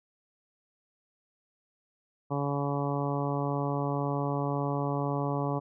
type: harmonic tone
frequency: 141.9 Hz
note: C#3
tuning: 41 cents sharp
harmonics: 1 / 2 / 3 / 4 / 5 / 6 / 7 / 8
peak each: -31 / -34 / -36 / -37 / -38 / -39 / -39 / -40 dBFS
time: 2.3-5.6 s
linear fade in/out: 20 ms
effects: none